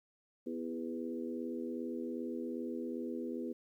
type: harmonic tone with a mistuned harmonic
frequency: 82.5 Hz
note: E2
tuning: 2 cents sharp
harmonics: 3 / 4 / 5 / 6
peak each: -40 / -42 / -44 / -46 dBFS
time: 0.46-3.53 s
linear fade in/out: 10 ms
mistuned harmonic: 5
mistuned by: -22 cents
effects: 12-bit